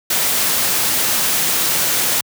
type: noise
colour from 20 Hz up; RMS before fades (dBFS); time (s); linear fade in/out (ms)
white; -17; 0.1-2.21; 5
effects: high-pass 100 Hz 12 dB/octave